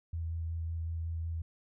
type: tone with vibrato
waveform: sine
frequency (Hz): 82.41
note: E2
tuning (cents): 0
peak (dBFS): -33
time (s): 0.13-1.42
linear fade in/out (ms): 5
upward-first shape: square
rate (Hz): 5.4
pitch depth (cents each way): 11
effects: none